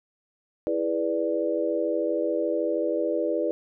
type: chord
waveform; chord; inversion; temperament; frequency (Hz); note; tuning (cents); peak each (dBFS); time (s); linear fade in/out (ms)
sine; E dominant seventh; none; equal; 329.6 / 415.3 / 493.9 / 587.3; E4 / G#4 / B4 / D5; 0 / 0 / 0 / 0; -28 / -31 / -28 / -28; 0.67-3.51; 0
effects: none